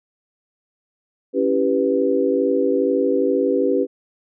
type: chord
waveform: sine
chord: C# half-diminished seventh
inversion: none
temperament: equal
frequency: 277.2 / 329.6 / 392 / 493.9 Hz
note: C#4 / E4 / G4 / B4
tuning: 0 / 0 / 0 / 0 cents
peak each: -21 / -26 / -20 / -20 dBFS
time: 1.33-3.87 s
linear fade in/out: 50 ms
effects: none